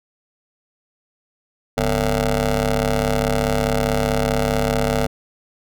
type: ring-modulated tone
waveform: 15% pulse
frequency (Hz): 104.8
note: G#2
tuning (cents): +16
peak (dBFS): -8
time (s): 1.77-5.07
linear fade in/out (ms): 10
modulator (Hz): 349
effects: none